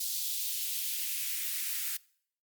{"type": "noise with high-pass filter sweep", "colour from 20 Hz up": "blue", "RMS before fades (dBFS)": -34, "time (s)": [0, 1.97], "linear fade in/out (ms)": 5, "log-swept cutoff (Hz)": [4100, 1700], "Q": 1.8, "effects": ["noise-tail reverb RT60 0.6 s tail -23 dB re dry", "Opus 48 kbps"]}